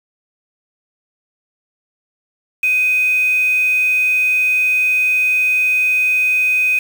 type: tone with quantisation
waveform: sine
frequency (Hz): 2504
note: D#7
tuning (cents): +10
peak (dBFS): -12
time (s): 2.63-6.79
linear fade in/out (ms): 5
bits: 5
effects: none